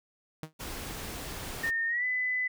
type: tone with exponential decay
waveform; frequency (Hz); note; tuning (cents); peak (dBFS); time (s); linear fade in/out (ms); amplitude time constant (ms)
sawtooth; 157.1; D#3; +17; -29; 0.43-0.53; 0; 20
type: noise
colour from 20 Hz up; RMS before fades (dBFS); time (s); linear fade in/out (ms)
pink; -39; 0.59-1.71; 20
type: tone with pitch glide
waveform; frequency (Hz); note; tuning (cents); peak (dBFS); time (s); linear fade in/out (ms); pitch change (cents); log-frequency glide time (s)
sine; 1828 to 2005; A#6 to B6; -34 to +26; -27; 1.63-2.48; 10; +160; 1.87-2.05
effects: none